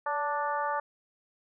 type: harmonic tone with a mistuned harmonic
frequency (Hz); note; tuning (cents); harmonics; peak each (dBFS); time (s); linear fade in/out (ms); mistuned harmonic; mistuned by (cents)
293.7; D4; 0; 2 / 3 / 4 / 5 / 6; -35 / -31 / -33 / -38 / -41; 0.06-0.8; 5; 2; -35
effects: none